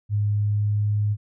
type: tone with pitch glide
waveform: sine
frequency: 103.7 to 104.36 Hz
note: G#2 to G#2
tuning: -2 to +9 cents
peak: -19 dBFS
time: 0.09-1.17 s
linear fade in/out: 50 ms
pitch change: +11 cents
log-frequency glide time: 0.29-0.92 s
effects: none